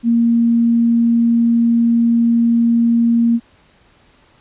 sine tone, 233.1 Hz, A#3, in tune, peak -10 dBFS, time 0.03-3.4 s, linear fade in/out 50 ms, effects pink hiss -52 dBFS RMS until 4.4 s + resampled to 8000 Hz

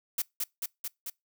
blue noise with echo, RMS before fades -29 dBFS, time 0.18-0.22 s, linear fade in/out 5 ms, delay 220 ms, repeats 4, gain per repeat -2 dB, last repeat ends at 1.1 s, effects noise-tail reverb RT60 0.2 s tail -25 dB re dry

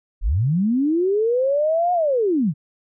sine linear two-way sweep, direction up then down, 30.87 to 725 to 129.5 Hz, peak -16 dBFS, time 0.21-2.54 s, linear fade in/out 50 ms, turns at 1.93 s, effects none

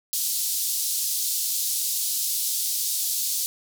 white band-pass noise, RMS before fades -26 dBFS, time 0.13-3.46 s, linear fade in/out 0 ms, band 4000 to 16000 Hz, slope 24 dB/octave, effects none

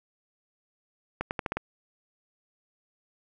accelerating click train, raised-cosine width 0.5 ms, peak -14 dBFS, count 6, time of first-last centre 1.21-1.57 s, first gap 99 ms, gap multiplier 0.84, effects none

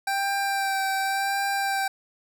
25% pulse tone with vibrato, 784 Hz, G5, in tune, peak -20 dBFS, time 0.07-1.88 s, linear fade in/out 5 ms, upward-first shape sine, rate 0.9 Hz, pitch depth 20 cents each way, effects none

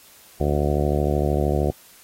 harmonic tone, 73.1 Hz, D2, 7 cents flat, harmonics 1 / 2 / 3 / 4 / 5 / 6 / 7 / 8 / 9 / 10, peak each -23 / -25 / -29 / -31 / -26 / -30 / -29 / -31 / -31 / -32 dBFS, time 0.4-1.71 s, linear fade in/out 5 ms, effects white hiss -50 dBFS RMS until 2.03 s + AAC 48 kbps

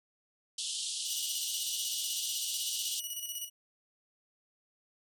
pink band-pass noise, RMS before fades -37 dBFS, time 0.58-3 s, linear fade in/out 5 ms, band 2900 to 10000 Hz, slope 96 dB/octave
10% pulse tone with tremolo, 2922 Hz, F#7, 22 cents flat, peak -27 dBFS, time 1.04-3.5 s, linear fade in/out 50 ms, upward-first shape square, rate 16 Hz, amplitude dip 50%
effects none

